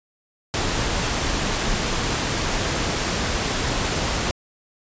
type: noise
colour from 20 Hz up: pink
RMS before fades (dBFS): -23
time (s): 0.54-4.31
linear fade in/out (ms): 0
effects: resampled to 16000 Hz